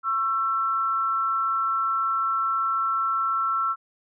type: tone pair together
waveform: sine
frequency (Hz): 1099 / 1337.3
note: C#6 / E6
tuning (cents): -15 / +24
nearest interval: minor third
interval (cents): 339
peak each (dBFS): -30 / -22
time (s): 0.03-3.76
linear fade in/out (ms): 50
effects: none